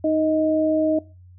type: tone pair together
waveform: sine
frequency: 311.1 / 627.4 Hz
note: D#4 / D#5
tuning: 0 / +14 cents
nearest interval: octave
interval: 1214 cents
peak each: -20 dBFS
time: 0.04-0.99 s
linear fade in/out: 5 ms
effects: noise-tail reverb RT60 0.3 s tail -20 dB re dry + added 90 Hz sine -44 dBFS peak until 1.38 s